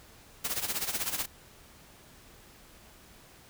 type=noise with tremolo; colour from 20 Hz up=white; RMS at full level=-30 dBFS; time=0.44-1.26 s; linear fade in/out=10 ms; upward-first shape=sine; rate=16 Hz; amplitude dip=75%; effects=pink hiss -55 dBFS RMS until 3.49 s